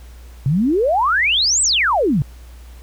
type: exponential two-way sweep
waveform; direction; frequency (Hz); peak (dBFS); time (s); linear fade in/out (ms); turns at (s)
sine; up then down; 126.5 to 8372 to 126.5; -13; 0.46-2.22; 0; 1.62
effects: added 60 Hz sine -36 dBFS peak until 2.82 s + pink hiss -49 dBFS RMS until 2.82 s